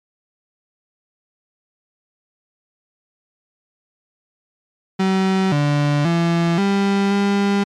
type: tone with pitch steps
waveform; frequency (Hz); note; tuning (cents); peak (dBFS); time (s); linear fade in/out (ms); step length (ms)
35% pulse; 190.2 / 145.8 / 168.9 / 198.2 / 200.2; F#3 / D3 / E3 / G3 / G3; +48 / -12 / +42 / +19 / +37; -13; 4.99-7.64; 10; 530
effects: low-pass 5000 Hz 12 dB/octave + MP3 96 kbps